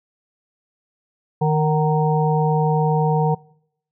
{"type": "harmonic tone with a mistuned harmonic", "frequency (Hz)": 154.7, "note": "D#3", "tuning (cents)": -10, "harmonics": [1, 3, 5, 6], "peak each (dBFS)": [-17, -22, -24, -25], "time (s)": [1.41, 3.35], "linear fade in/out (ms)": 10, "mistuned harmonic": 5, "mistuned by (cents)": -41, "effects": ["noise-tail reverb RT60 0.7 s tail -24 dB re dry"]}